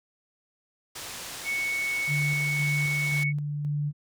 white low-pass noise, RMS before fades -39 dBFS, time 0.95-3.24 s, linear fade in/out 10 ms, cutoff 8500 Hz, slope 12 dB/octave
sine tone, 2217 Hz, C#7, in tune, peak -26 dBFS, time 1.44-3.33 s, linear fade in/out 50 ms
sine tone with tremolo, 146.83 Hz, D3, in tune, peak -25 dBFS, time 2.07-3.93 s, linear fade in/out 50 ms, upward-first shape square, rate 1.9 Hz, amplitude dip 30%
effects none

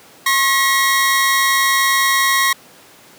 sawtooth tone pair together, 1082.2 / 1910 Hz, C#6 / A#6, -42 / +42 cents, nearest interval minor seventh, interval 984 cents, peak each -12 dBFS, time 0.26-2.53 s, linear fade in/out 5 ms, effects pink hiss -44 dBFS RMS until 3.18 s + high-pass 200 Hz 12 dB/octave

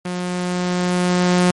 sawtooth tone with level ramp, 179.3 Hz, F3, 46 cents sharp, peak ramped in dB -19 to -8 dBFS, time 0.05-1.51 s, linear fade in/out 5 ms, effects MP3 48 kbps

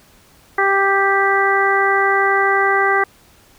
harmonic tone, 393 Hz, G4, 4 cents sharp, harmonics 1 / 2 / 3 / 4 / 5, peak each -19 / -19 / -19 / -19 / -19 dBFS, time 0.58-3.04 s, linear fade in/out 5 ms, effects pink hiss -50 dBFS RMS until 3.58 s

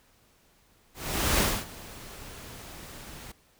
pink noise with ADSR envelope, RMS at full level -23 dBFS, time 0.94-3.32 s, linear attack 450 ms, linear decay 260 ms, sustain -21 dB, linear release 6 ms, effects pink hiss -63 dBFS RMS until 3.59 s

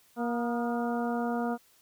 harmonic tone with a mistuned harmonic, 237.1 Hz, A#3, 30 cents sharp, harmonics 1 / 2 / 3 / 4 / 5 / 6, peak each -30 / -35 / -34 / -41 / -42 / -42 dBFS, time 0.16-1.58 s, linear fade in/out 50 ms, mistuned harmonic 5, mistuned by +58 cents, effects white hiss -63 dBFS RMS until 1.81 s

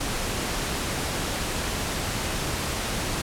pink noise, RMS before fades -28 dBFS, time 0-3.22 s, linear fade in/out 10 ms, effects low-pass 11000 Hz 12 dB/octave

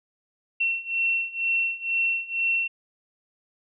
sine beating tone pair, 2712 / 2714.1 Hz, E7 / E7, +49 / +50 cents, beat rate 2.1 Hz, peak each -27 / -25 dBFS, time 0.6-2.68 s, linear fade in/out 10 ms, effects none

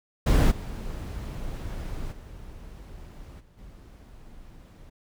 brown noise with level steps, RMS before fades -18 / -34 / -43 / -54 / -47 dBFS, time 0.26-4.9 s, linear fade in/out 10 ms, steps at 0.5 / 2.11 / 3.39 / 3.57 s, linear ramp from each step 20 ms, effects none

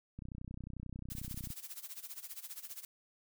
click train, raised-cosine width 5 ms, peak -32 dBFS, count 42, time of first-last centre 0.19-1.504 s, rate 31.2 Hz
blue noise with tremolo, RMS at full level -44 dBFS, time 1.1-2.85 s, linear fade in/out 2 ms, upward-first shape sine, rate 15 Hz, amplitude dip 85%
effects none

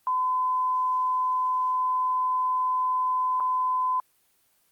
sine tone with dropouts, 1016 Hz, B5, 49 cents sharp, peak -22 dBFS, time 0.07-4 s, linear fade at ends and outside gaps 1 ms, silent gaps 3.4-3.405 s, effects white hiss -66 dBFS RMS until 4.71 s + Opus 24 kbps

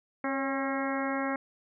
harmonic tone with a mistuned harmonic, 270.3 Hz, C#4, 44 cents flat, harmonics 1 / 2 / 3 / 4 / 5 / 6 / 7 / 8, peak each -32 / -35 / -37 / -38 / -39 / -40 / -40 / -41 dBFS, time 0.24-1.36 s, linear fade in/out 2 ms, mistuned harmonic 2, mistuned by +30 cents, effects none

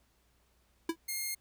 square tone with exponential decay, 329.7 Hz, E4, in tune, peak -27 dBFS, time 0.89-0.96 s, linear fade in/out 5 ms, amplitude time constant 15 ms
5% pulse tone, 2132 Hz, C7, 32 cents sharp, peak -24 dBFS, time 1.08-1.35 s, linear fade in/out 10 ms
effects added 60 Hz sine -70 dBFS peak until 1.4 s + pink hiss -72 dBFS RMS until 1.4 s

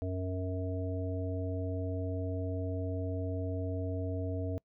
harmonic tone, 92.5 Hz, F#2, in tune, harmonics 1 / 3 / 5 / 7, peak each -34 / -39 / -41 / -42 dBFS, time 0.02-4.58 s, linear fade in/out 0 ms, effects noise-tail reverb RT60 0.1 s tail -25 dB re dry

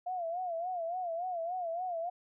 sine tone with vibrato, 698.5 Hz, F5, in tune, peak -33 dBFS, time 0.06-2.1 s, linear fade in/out 10 ms, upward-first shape sine, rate 3.5 Hz, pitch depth 110 cents each way, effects none

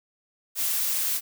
blue noise, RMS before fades -26 dBFS, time 0.55-1.21 s, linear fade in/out 50 ms, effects none

